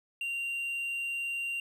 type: tone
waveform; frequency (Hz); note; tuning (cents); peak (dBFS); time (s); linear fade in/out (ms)
triangle; 2769; F7; -15; -30; 0.21-1.6; 2
effects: none